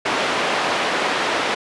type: band-pass noise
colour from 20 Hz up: pink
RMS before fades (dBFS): -21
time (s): 0.05-1.55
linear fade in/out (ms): 10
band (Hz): 410 to 3300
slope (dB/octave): 12
effects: resampled to 24000 Hz